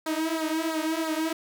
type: tone with flanger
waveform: sawtooth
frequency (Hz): 319.4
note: D#4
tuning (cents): +45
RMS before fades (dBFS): -28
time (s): 0.06-1.33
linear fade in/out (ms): 5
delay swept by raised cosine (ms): 0.33 to 4.83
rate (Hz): 3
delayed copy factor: -0.85
effects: none